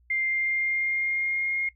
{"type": "tone with pitch glide", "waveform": "sine", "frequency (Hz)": [2101, 2138], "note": ["C7", "C7"], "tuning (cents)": [7, 37], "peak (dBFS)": -24, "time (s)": [0.1, 1.69], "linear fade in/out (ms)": 5, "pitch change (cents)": 30, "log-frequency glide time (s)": [0.27, 1.58], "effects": ["noise-tail reverb RT60 0.1 s tail -19 dB re dry", "added 60 Hz sine -58 dBFS peak until 1.75 s"]}